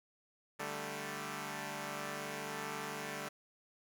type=chord; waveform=5% pulse; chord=D suspended fourth; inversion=none; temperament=equal; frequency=146.83 / 196 / 220 Hz; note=D3 / G3 / A3; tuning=0 / 0 / 0 cents; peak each=-33 dBFS; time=0.59-3.29 s; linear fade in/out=10 ms; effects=none